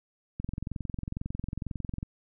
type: click train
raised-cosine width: 5 ms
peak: -21 dBFS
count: 37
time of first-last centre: 0.4-2.029 s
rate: 22.1 Hz
effects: none